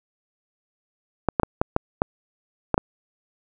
clicks, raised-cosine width 1 ms, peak -4 dBFS, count 8, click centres 1.287 / 1.398 / 1.433 / 1.615 / 1.764 / 2.019 / 2.743 / 2.779 s, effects none

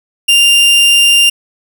40% pulse tone, 2794 Hz, F7, in tune, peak -4 dBFS, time 0.28-1.3 s, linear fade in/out 10 ms, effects none

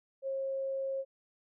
sine tone, 539 Hz, C#5, 49 cents flat, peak -32 dBFS, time 0.22-1.05 s, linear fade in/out 50 ms, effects none

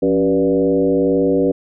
sine tone with frequency modulation, 381.2 Hz, G4, 48 cents flat, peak -12 dBFS, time 0.02-1.52 s, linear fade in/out 10 ms, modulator 102 Hz, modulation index 1.6, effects none

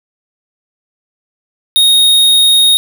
square tone, 3729 Hz, A#7, in tune, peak -6 dBFS, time 1.76-2.77 s, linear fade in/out 0 ms, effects none

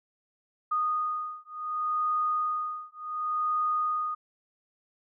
sine beating tone pair, 1235 / 1235.68 Hz, D#6 / D#6, -13 / -12 cents, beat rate 0.68 Hz, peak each -30 dBFS, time 0.71-4.15 s, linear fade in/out 10 ms, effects none

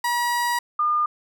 30% pulse / sine tone pair in turn, 961 / 1211 Hz, B5 / D#6, -48 / -47 cents, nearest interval major third, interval 401 cents, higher second, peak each -18 dBFS, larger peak neither, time 0.04-0.59 / 0.79-1.06 s, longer first, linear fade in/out 5 ms, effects none

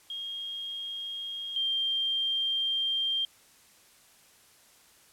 sine tone pair in turn, 3247 / 3180 Hz, G#7 / G7, -40 / +24 cents, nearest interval unison, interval 36 cents, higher first, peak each -34 / -26 dBFS, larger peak second, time 0.1-1.56 / 1.56-3.25 s, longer second, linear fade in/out 2 ms, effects white hiss -59 dBFS RMS until 5.12 s + low-pass 12000 Hz 12 dB/octave

